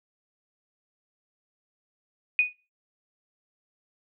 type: tone with exponential decay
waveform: sine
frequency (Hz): 2480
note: D#7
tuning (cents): -6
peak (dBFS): -14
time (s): 2.39-2.53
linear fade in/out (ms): 1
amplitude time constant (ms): 30
effects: noise-tail reverb RT60 0.3 s tail -17 dB re dry